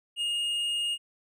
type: tone with hard clipping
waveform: sine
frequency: 2848 Hz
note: F7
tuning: 33 cents sharp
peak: -28 dBFS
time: 0.16-0.98 s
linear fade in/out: 50 ms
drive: 5 dB
effects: none